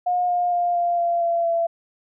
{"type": "tone with pitch steps", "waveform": "sine", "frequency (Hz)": [717, 709.6, 702.2, 695, 687.8, 680.7, 673.6], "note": ["F5", "F5", "F5", "F5", "F5", "F5", "E5"], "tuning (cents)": [45, 27, 9, -9, -27, -45, 37], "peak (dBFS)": -18, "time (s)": [0.06, 1.67], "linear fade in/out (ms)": 10, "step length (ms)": 230, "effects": []}